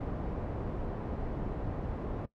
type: low-pass noise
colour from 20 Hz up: pink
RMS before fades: -36 dBFS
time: 0-2.26 s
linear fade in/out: 10 ms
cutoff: 690 Hz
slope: 12 dB/octave
effects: noise-tail reverb RT60 0.1 s tail -17 dB re dry